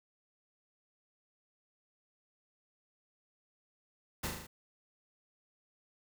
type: noise with echo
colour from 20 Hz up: pink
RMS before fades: -36 dBFS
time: 4.23-4.28 s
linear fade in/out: 10 ms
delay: 38 ms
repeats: 5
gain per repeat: -3 dB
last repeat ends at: 4.47 s
effects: none